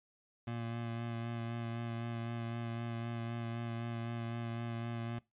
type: tone with vibrato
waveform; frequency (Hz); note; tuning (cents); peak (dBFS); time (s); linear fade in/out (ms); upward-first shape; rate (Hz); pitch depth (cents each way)
25% pulse; 116.54; A#2; 0; -34; 0.47-5.19; 5; sine; 3.9; 18
effects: noise-tail reverb RT60 0.2 s tail -21 dB re dry + resampled to 8000 Hz